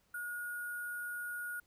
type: tone with sample-and-hold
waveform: sine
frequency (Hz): 1443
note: F#6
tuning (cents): -44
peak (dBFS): -38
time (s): 0.14-1.6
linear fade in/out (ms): 5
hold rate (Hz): 11025
effects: pink hiss -73 dBFS RMS until 1.66 s